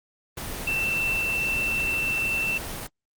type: tone in noise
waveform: sine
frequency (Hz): 2678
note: E7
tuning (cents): +27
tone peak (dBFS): -23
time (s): 0.67-2.58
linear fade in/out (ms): 5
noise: pink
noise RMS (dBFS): -33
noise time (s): 0.37-2.87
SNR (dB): +7
effects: Opus 24 kbps